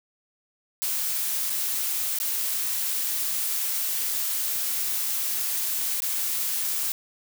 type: noise with dropouts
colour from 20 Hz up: blue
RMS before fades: -27 dBFS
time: 0.82-6.92 s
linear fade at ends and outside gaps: 0 ms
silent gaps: 1.497-1.501 / 2.187-2.201 / 6.004-6.021 s
effects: none